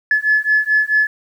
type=beating tone pair; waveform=sine; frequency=1716 / 1720.6 Hz; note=A6 / A6; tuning=-44 / -39 cents; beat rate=4.6 Hz; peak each=-15 dBFS; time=0.11-1.07 s; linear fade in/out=2 ms; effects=tanh soft clip ceiling -5 dBFS + 8-bit